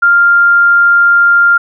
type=tone; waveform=sine; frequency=1396.9 Hz; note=F6; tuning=in tune; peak=-4 dBFS; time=0.02-1.58 s; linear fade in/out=10 ms; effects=none